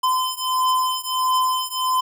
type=beating tone pair; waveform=square; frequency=1024 / 1025.5 Hz; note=C6 / C6; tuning=-38 / -35 cents; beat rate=1.5 Hz; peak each=-22 / -23 dBFS; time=0.03-2.01 s; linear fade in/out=10 ms; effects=none